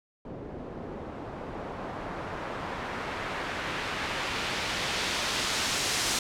white noise with low-pass filter sweep, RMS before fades -33 dBFS, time 0.25-6.19 s, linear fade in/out 2 ms, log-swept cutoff 400 to 7000 Hz, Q 0.8, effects none

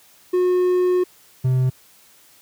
triangle tone pair in turn, 362.3 / 128.83 Hz, F#4 / C3, -36 / -26 cents, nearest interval octave + tritone, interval 1790 cents, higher first, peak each -13 dBFS, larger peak neither, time 0.33-1.04 / 1.44-1.7 s, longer first, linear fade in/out 10 ms, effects white hiss -52 dBFS RMS until 2.41 s + high-pass 60 Hz 12 dB/octave

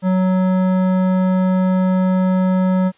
triangle tone with hard clipping, 185.8 Hz, F#3, 7 cents sharp, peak -15 dBFS, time 0.02-2.92 s, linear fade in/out 50 ms, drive 17 dB, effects white hiss -54 dBFS RMS until 2.97 s + resampled to 8000 Hz

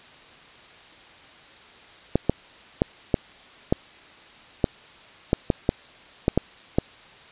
clicks, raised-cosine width 2 ms, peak -4 dBFS, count 12, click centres 2.156 / 2.296 / 2.819 / 3.142 / 3.725 / 4.642 / 5.331 / 5.502 / 5.691 / 6.281 / 6.376 / 6.785 s, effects white hiss -48 dBFS RMS until 7.31 s + resampled to 8000 Hz

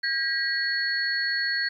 sine tone cluster, 1615 / 1918 / 4370 Hz, G#6 / A#6 / C#8, -49 / +49 / -26 cents, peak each -28 dBFS, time 0.03-1.69 s, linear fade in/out 10 ms, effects 10-bit

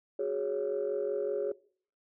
sine chord, F# suspended second, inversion none, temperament equal, 370 / 415.3 / 554.4 Hz, F#4 / G#4 / C#5, 0 / 0 / 0 cents, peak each -35 / -31 / -33 dBFS, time 0.19-1.52 s, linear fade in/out 5 ms, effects noise-tail reverb RT60 0.5 s tail -21 dB re dry + tanh soft clip ceiling -23 dBFS

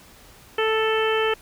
harmonic tone, 440 Hz, A4, in tune, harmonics 1 / 2 / 3 / 4 / 5 / 6 / 7, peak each -21 / -29 / -28 / -29 / -34 / -30 / -30 dBFS, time 0.58-1.34 s, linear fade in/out 5 ms, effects pink hiss -49 dBFS RMS until 1.41 s

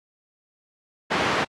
white band-pass noise, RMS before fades -23 dBFS, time 1.1-1.45 s, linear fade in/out 20 ms, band 120 to 1800 Hz, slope 12 dB/octave, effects low-pass 8000 Hz 12 dB/octave + AAC 64 kbps

